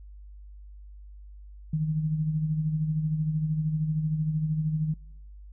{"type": "tone with tremolo", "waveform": "sine", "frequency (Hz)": 155.56, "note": "D#3", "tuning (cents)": 0, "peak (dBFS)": -22, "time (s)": [1.73, 4.94], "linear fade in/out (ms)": 5, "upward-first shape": "sine", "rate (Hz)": 13, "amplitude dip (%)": 50, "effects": ["noise-tail reverb RT60 0.8 s tail -24 dB re dry", "added 50 Hz sine -43 dBFS peak until 5.52 s"]}